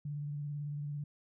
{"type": "tone with vibrato", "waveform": "sine", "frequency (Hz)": 146, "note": "D3", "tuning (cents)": -10, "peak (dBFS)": -36, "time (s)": [0.05, 1.04], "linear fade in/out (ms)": 5, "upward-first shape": "triangle", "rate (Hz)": 18, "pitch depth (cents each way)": 39, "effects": []}